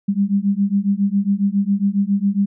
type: beating tone pair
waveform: sine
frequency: 196 / 203.3 Hz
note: G3 / G#3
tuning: 0 / -37 cents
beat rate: 7.3 Hz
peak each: -18 dBFS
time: 0.08-2.46 s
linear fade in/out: 10 ms
effects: none